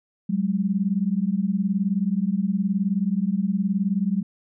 sine beating tone pair, 186.5 / 205.5 Hz, F#3 / G#3, +14 / -18 cents, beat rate 19 Hz, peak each -23 dBFS, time 0.29-4.23 s, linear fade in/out 10 ms, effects none

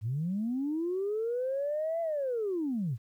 sine linear two-way sweep, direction up then down, 99.6 to 677 to 99.6 Hz, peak -28 dBFS, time 0.01-2.98 s, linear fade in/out 50 ms, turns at 2.01 s, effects tanh soft clip ceiling -24 dBFS + 11-bit

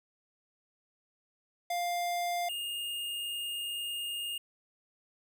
square tone pair in turn, 700 / 2833 Hz, F5 / F7, +4 / +24 cents, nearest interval 2 octaves, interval 2420 cents, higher second, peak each -31 / -35 dBFS, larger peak first, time 1.7-2.49 / 2.49-4.38 s, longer second, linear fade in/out 5 ms, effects none

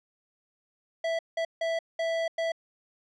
square tone bursts at uneven times, 659.3 Hz, E5, in tune, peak -27 dBFS, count 5, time 1.04-1.19 / 1.37-1.45 / 1.61-1.79 / 1.99-2.28 / 2.38-2.52 s, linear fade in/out 5 ms, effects low-pass 4000 Hz 12 dB/octave

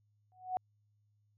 sine tone with exponential growth, 740 Hz, F#5, in tune, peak -28 dBFS, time 0.32-0.57 s, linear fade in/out 0 ms, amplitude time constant 54 ms, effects added 104 Hz sine -70 dBFS peak until 1.37 s

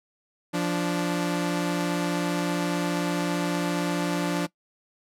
sawtooth tone pair together, 173.9 / 292.7 Hz, F3 / D4, -7 / -6 cents, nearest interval major sixth, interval 901 cents, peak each -23 dBFS, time 0.53-4.47 s, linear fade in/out 20 ms, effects noise-tail reverb RT60 0.1 s tail -20 dB re dry + low-pass 12000 Hz 12 dB/octave

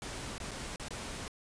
pink noise with dropouts, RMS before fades -41 dBFS, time 0.02-1.28 s, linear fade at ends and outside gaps 1 ms, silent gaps 0.381-0.401 / 0.51-0.515 / 0.76-0.797 / 0.884-0.906 s, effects resampled to 22050 Hz

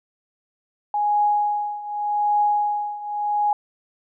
sine tone with tremolo, 830.6 Hz, G#5, in tune, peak -15 dBFS, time 0.94-3.53 s, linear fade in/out 2 ms, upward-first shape triangle, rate 0.85 Hz, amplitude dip 85%, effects none

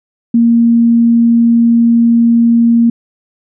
sine tone, 233.1 Hz, A#3, in tune, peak -5 dBFS, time 0.34-2.9 s, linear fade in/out 5 ms, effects none

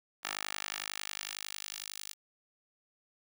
10% pulse tone with high-pass filter sweep, 51 Hz, G#1, 31 cents flat, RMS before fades -41 dBFS, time 0.23-2.14 s, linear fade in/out 20 ms, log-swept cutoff 1300 to 4700 Hz, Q 0.73, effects none

